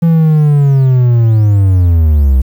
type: linear sweep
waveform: triangle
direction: down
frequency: 168.4 to 62.9 Hz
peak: -3 dBFS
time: 0.02-2.42 s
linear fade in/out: 10 ms
effects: 7-bit